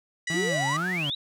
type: harmonic tone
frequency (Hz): 977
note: B5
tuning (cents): -19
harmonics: 2 / 3 / 4 / 5 / 6 / 7 / 8 / 9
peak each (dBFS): -28 / -39 / -37 / -45 / -41 / -44 / -45 / -46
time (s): 0.27-0.77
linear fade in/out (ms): 5
type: tone with vibrato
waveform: 35% pulse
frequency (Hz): 159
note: D#3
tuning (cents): +38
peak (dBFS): -28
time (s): 0.3-1.1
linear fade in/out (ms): 2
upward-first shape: sine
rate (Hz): 2.1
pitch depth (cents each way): 260
type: exponential sweep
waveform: sine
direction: up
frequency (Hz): 311.1 to 3951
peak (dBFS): -27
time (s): 0.34-1.15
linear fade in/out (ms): 5
effects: none